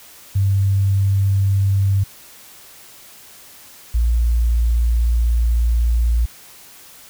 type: tone pair in turn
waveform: sine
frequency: 98 / 58.07 Hz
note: G2 / A#1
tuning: 0 / -6 cents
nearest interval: major sixth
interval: 906 cents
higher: first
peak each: -13 dBFS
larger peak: neither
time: 0.35-2.04 / 3.94-6.26 s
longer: second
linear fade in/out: 10 ms
effects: white hiss -43 dBFS RMS until 7.09 s